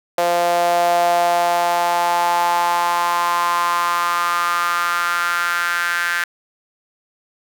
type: tone with high-pass filter sweep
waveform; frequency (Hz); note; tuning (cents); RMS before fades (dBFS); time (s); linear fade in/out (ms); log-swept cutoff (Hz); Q
sawtooth; 173.3; F3; -13; -18; 0.18-6.24; 2; 600 to 1600; 5.5
effects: none